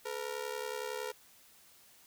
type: ring-modulated tone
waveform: sawtooth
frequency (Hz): 466.2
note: A#4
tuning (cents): 0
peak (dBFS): -30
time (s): 0.05-1.12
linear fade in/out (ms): 10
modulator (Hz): 35.4
effects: white hiss -61 dBFS RMS until 2.06 s